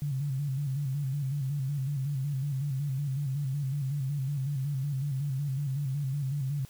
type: tone with vibrato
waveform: sine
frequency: 138.59 Hz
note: C#3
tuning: in tune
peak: -28 dBFS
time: 0.02-6.65 s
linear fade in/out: 0 ms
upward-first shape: square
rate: 5.4 Hz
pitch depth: 80 cents each way
effects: white hiss -56 dBFS RMS until 6.69 s